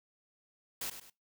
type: noise with echo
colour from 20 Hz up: white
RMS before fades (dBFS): -38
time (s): 0.81-0.9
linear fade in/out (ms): 5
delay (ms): 100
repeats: 2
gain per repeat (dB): -9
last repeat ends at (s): 1.1
effects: noise-tail reverb RT60 0.2 s tail -21 dB re dry